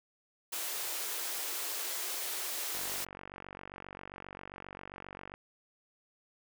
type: high-pass noise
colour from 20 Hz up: white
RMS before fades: -37 dBFS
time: 0.52-3.05 s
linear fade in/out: 10 ms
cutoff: 310 Hz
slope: 96 dB/octave
type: click train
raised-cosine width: 0.5 ms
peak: -29 dBFS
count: 124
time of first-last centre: 2.75-5.339 s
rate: 47.5 Hz
effects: none